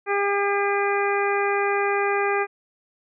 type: harmonic tone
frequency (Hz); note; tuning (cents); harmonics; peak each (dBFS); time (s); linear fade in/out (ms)
402.5; G4; +46; 1 / 2 / 3 / 4 / 5 / 6; -23 / -26 / -28 / -29 / -30 / -31; 0.06-2.47; 50
effects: none